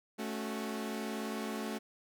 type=chord; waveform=sawtooth; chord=F# minor; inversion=first; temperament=equal with one note detuned; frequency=218.5 / 277.2 / 370 Hz; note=A3 / C#4 / F#4; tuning=-12 / 0 / 0 cents; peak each=-34 / -39 / -39 dBFS; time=0.18-1.79 s; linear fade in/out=20 ms; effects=none